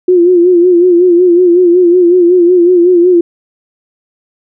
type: tone with vibrato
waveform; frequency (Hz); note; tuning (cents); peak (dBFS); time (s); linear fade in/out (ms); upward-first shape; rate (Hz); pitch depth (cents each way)
sine; 353.9; F4; +23; -3; 0.08-3.21; 5; sine; 5.4; 66
effects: none